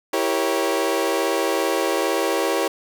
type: chord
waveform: 30% pulse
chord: E diminished seventh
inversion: none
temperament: equal with one note detuned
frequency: 329.6 / 392 / 473.5 / 554.4 Hz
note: E4 / G4 / Bb4 / Db5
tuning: 0 / 0 / +27 / 0 cents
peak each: -23 / -22 / -23 / -22 dBFS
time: 0.13-2.68 s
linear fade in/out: 5 ms
effects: none